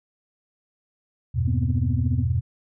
sine chord, E minor, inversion none, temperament just, 82.41 / 98.89 / 123.61 Hz, E2 / G2 / B2, 0 / +16 / +2 cents, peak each -24 / -25 / -23 dBFS, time 1.34-2.41 s, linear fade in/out 20 ms
sine tone with tremolo, 246.9 Hz, B3, in tune, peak -24 dBFS, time 1.47-2.24 s, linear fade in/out 10 ms, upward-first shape sine, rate 14 Hz, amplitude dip 95%
effects tanh soft clip ceiling -9 dBFS

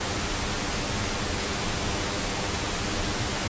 pink noise with comb filter, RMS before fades -28 dBFS, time 0-3.48 s, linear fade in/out 10 ms, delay 10 ms, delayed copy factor +0.5, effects resampled to 16000 Hz

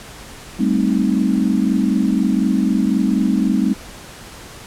sine chord, A half-diminished seventh, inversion third, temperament equal, 196 / 220 / 261.6 / 311.1 Hz, G3 / A3 / C4 / Eb4, 0 / 0 / 0 / 0 cents, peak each -18 / -19 / -19 / -22 dBFS, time 0.59-3.74 s, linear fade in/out 10 ms, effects pink hiss -37 dBFS RMS until 4.66 s + low-pass 11000 Hz 12 dB/octave

